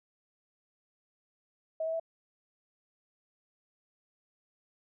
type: tone with pitch steps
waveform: sine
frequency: 640 / 648.2 / 656.5 Hz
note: D#5 / E5 / E5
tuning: +49 / -29 / -7 cents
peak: -30 dBFS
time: 1.8-1.998 s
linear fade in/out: 5 ms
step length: 66 ms
effects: none